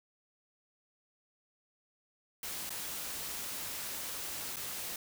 white noise with dropouts, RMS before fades -40 dBFS, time 2.43-4.96 s, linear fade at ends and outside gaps 2 ms, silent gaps 2.694-2.704 / 4.56-4.567 s, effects none

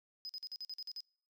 triangle tone bursts, 5030 Hz, D#8, 18 cents sharp, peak -39 dBFS, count 9, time 0.25-1.005 s, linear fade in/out 0 ms, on 43 ms, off 46 ms, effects noise-tail reverb RT60 0.5 s tail -26 dB re dry + tanh soft clip ceiling -36 dBFS

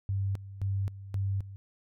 sine tone with tremolo, 98 Hz, G2, in tune, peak -27 dBFS, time 0.09-1.56 s, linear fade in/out 0 ms, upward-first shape square, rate 1.9 Hz, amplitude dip 80%, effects none

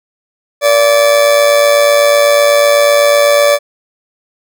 40% pulse tone with amplitude modulation, 579 Hz, D5, 25 cents flat, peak -3 dBFS, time 0.61-3.59 s, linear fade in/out 50 ms, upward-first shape sine, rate 108 Hz, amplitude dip 50%, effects none

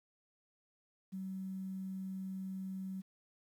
sine tone, 190 Hz, F#3, 46 cents sharp, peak -39 dBFS, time 1.12-3.02 s, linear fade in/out 20 ms, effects 11-bit

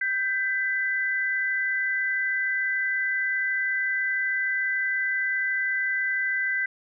sine tone pair together, 1568 / 1998.5 Hz, G6 / B6, 0 / +20 cents, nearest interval major third, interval 420 cents, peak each -26 dBFS, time 0.01-6.66 s, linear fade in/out 5 ms, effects none

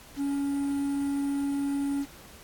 triangle tone with quantisation, 280.3 Hz, C#4, 19 cents sharp, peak -24 dBFS, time 0.16-2.06 s, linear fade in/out 50 ms, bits 8, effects pink hiss -50 dBFS RMS until 2.43 s + AAC 64 kbps

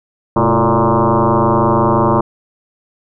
sine tone with frequency modulation, 357.9 Hz, F4, 42 cents sharp, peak -9 dBFS, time 0.36-2.21 s, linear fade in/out 5 ms, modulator 115 Hz, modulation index 6.8, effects none

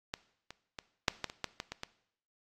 clicks, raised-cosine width 0.2 ms, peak -17 / -27 / -23 / -7 / -15 / -25 / -15 / -19 / -21 / -20 dBFS, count 10, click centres 0.139 / 0.506 / 0.788 / 1.082 / 1.243 / 1.299 / 1.443 / 1.601 / 1.72 / 1.834 s, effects noise-tail reverb RT60 0.7 s tail -19 dB re dry + AAC 48 kbps

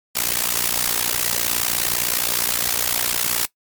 white noise with amplitude modulation, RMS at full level -17 dBFS, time 0.15-3.46 s, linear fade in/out 10 ms, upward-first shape sine, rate 59.5 Hz, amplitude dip 100%, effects noise-tail reverb RT60 0.1 s tail -19 dB re dry + MP3 96 kbps

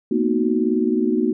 sine chord, B major seventh, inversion third, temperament equal with one note detuned, 227.4 / 246.9 / 311.1 / 370 Hz, A#3 / B3 / D#4 / F#4, -43 / 0 / 0 / 0 cents, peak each -22 dBFS, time 0.11-1.33 s, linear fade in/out 5 ms, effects none

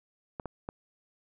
clicks, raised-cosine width 1 ms, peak -22 dBFS, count 3, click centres 0.398 / 0.457 / 0.689 s, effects none

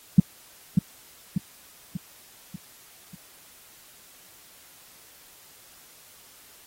sine tone with echo, 179.3 Hz, F3, 46 cents sharp, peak -7 dBFS, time 0.18-0.2 s, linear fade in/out 5 ms, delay 590 ms, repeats 5, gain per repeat -6 dB, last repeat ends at 3.15 s, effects white hiss -52 dBFS RMS until 6.66 s + AAC 48 kbps

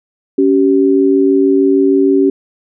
sine tone pair together, 279 / 385.4 Hz, C#4 / G4, +11 / -29 cents, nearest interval tritone, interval 560 cents, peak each -10 dBFS, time 0.38-2.3 s, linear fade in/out 5 ms, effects none

